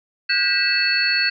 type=tone cluster; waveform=sine; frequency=1455 / 1599 / 1948 / 2630 / 4398 Hz; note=F#6 / G6 / B6 / E7 / C#8; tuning=-29 / +34 / -24 / -5 / -14 cents; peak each=-28 / -23 / -25 / -22 / -20 dBFS; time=0.29-1.3 s; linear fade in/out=10 ms; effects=none